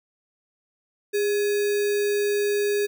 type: tone with sample-and-hold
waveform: sine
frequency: 410 Hz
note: G#4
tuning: 22 cents flat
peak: -20 dBFS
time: 1.13-2.87 s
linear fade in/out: 20 ms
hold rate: 2100 Hz
effects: none